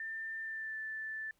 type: tone with pitch glide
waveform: sine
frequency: 1790 to 1758.2 Hz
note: A6 to A6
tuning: +29 to -2 cents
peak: -38 dBFS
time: 0-1.31 s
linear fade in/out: 2 ms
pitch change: -31 cents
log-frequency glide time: 0.41-0.77 s
effects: pink hiss -75 dBFS RMS until 1.39 s